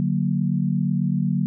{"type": "chord", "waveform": "sine", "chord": "D augmented", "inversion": "none", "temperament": "equal", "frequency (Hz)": [146.83, 185, 233.1], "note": ["D3", "F#3", "A#3"], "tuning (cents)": [0, 0, 0], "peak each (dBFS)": [-23, -22, -26], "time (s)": [0, 1.46], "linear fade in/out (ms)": 0, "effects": []}